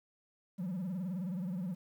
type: tone with vibrato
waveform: triangle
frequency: 182.3 Hz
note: F#3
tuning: 25 cents flat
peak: -32 dBFS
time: 0.58-1.75 s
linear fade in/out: 20 ms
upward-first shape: sine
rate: 19 Hz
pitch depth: 150 cents each way
effects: tanh soft clip ceiling -28 dBFS + 11-bit